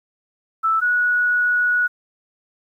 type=tone pair in turn; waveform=sine; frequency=1318.5 / 1463.4 Hz; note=E6 / F#6; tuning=0 / -20 cents; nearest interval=major second; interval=180 cents; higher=second; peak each=-15 dBFS; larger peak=neither; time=0.63-0.81 / 0.81-1.88 s; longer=second; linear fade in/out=20 ms; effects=9-bit